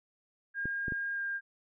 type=tone with pitch glide; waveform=sine; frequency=1617 to 1604.9 Hz; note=G#6 to G6; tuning=-47 to +40 cents; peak=-32 dBFS; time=0.54-1.41 s; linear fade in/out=50 ms; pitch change=-13 cents; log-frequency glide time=1.14-1.2 s
type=clicks; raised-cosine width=3 ms; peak=-25 dBFS; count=3; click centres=0.656 / 0.882 / 0.922 s
effects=none